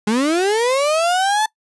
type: linear sweep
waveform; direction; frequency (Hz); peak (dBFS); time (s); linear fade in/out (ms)
35% pulse; up; 202.5 to 880; -13; 0.07-1.46; 5
effects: noise-tail reverb RT60 0.1 s tail -22 dB re dry + resampled to 24000 Hz